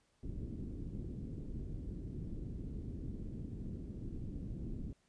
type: low-pass noise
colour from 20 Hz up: pink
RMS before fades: -43 dBFS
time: 0.23-4.93 s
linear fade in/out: 2 ms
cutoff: 320 Hz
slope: 24 dB/octave
effects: pink hiss -75 dBFS RMS until 5.08 s + resampled to 22050 Hz